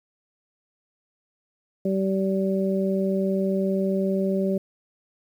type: harmonic tone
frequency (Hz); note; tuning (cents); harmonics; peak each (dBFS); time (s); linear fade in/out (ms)
192.5; G3; -31; 1 / 2 / 3; -23 / -26 / -28; 1.85-4.58; 5
effects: 9-bit